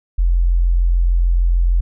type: tone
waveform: sine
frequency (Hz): 43.37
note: F1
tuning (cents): -11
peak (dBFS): -11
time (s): 0.18-1.81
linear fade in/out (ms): 10
effects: none